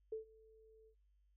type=tone with ADSR envelope; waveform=sine; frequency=440.1 Hz; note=A4; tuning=in tune; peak=-38 dBFS; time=0.12-0.95 s; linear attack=6 ms; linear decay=120 ms; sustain=-24 dB; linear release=79 ms; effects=noise-tail reverb RT60 0.3 s tail -23 dB re dry + added 50 Hz sine -70 dBFS peak until 1.36 s